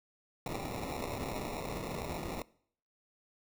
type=noise with sample-and-hold; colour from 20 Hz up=white; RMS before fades=-39 dBFS; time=0.46-2.42 s; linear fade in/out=2 ms; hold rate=1575 Hz; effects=noise-tail reverb RT60 0.6 s tail -22 dB re dry